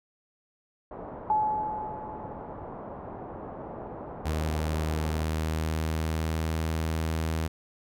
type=low-pass noise; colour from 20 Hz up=white; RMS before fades=-40 dBFS; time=0.91-5.24 s; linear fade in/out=2 ms; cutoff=900 Hz; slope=24 dB/octave
type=tone with exponential decay; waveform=sine; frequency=857 Hz; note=A5; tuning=46 cents flat; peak=-20 dBFS; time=1.3-2.91 s; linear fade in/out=1 ms; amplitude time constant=350 ms
type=tone with pitch glide; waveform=sawtooth; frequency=77.78 to 80.15 Hz; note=D#2 to E2; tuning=0 to -48 cents; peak=-23 dBFS; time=4.25-7.48 s; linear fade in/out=10 ms; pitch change=+52 cents; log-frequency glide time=4.69-6.39 s
effects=none